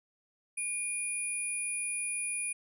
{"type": "tone pair together", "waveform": "sine", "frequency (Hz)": [2426, 9712], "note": ["D#7", "D#9"], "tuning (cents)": [-44, -43], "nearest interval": "2 octaves", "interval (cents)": 2401, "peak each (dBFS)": [-36, -32], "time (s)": [0.57, 2.53], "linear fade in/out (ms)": 10, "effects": ["tanh soft clip ceiling -27 dBFS"]}